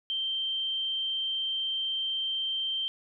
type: tone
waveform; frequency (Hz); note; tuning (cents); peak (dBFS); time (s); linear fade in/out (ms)
sine; 3136; G7; 0; -28; 0.1-2.88; 0
effects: none